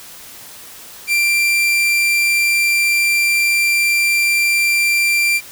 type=tone; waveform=40% pulse; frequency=2363 Hz; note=D7; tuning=10 cents sharp; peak=-12 dBFS; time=1.07-5.41 s; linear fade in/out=50 ms; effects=white hiss -37 dBFS RMS until 5.51 s